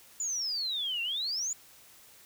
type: exponential two-way sweep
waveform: sine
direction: down then up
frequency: 7090 to 2700 to 7090 Hz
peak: -30 dBFS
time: 0.2-1.53 s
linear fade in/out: 2 ms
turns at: 1.02 s
effects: white hiss -56 dBFS RMS until 2.25 s